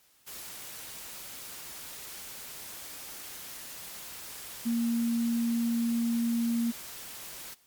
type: tone in noise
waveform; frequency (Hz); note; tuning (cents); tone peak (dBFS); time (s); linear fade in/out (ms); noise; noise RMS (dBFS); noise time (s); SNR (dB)
sine; 233.1; A#3; 0; -25; 4.65-6.72; 20; white; -43; 0.26-7.55; +15
effects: white hiss -64 dBFS RMS until 7.66 s + MP3 96 kbps